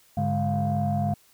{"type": "tone cluster", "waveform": "sine", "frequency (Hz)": [101.3, 144.8, 206.8, 701], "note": ["G#2", "D3", "G#3", "F5"], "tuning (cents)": [-43, -24, -7, 6], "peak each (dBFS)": -27, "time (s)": [0.17, 1.14], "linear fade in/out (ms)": 5, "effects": ["tanh soft clip ceiling -16 dBFS", "white hiss -59 dBFS RMS until 1.33 s"]}